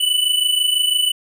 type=tone pair together; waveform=square; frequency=2974 / 3000 Hz; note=F#7 / F#7; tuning=+8 / +23 cents; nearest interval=unison; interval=15 cents; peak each=-17 / -21 dBFS; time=0-1.12 s; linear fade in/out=10 ms; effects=none